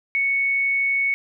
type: tone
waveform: sine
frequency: 2217 Hz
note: C#7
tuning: in tune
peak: -18 dBFS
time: 0.15-1.14 s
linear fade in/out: 0 ms
effects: none